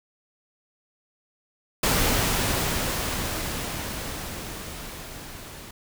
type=noise with level ramp; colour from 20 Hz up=pink; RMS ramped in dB=-21 to -42 dBFS; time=1.83-5.71 s; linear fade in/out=5 ms; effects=none